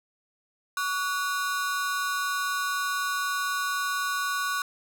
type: ring-modulated tone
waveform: 45% pulse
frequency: 1300 Hz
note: E6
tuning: 24 cents flat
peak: -23 dBFS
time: 0.77-4.62 s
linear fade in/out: 2 ms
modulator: 169 Hz
effects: none